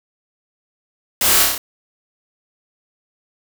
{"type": "noise with echo", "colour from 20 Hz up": "white", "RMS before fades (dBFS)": -17, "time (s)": [1.21, 1.43], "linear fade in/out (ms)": 2, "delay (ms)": 30, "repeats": 5, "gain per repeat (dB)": -2, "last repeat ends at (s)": 1.58, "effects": []}